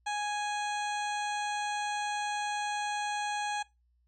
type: harmonic tone with a mistuned harmonic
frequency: 830 Hz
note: G#5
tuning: 1 cent flat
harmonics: 1 / 2 / 3 / 4 / 5 / 7 / 8 / 9 / 10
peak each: -32 / -38 / -42 / -44 / -46 / -49 / -50 / -51 / -52 dBFS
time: 0.06-3.63 s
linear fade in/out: 10 ms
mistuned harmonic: 7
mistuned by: +60 cents
effects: noise-tail reverb RT60 0.2 s tail -19 dB re dry + added 60 Hz sine -67 dBFS peak until 4.07 s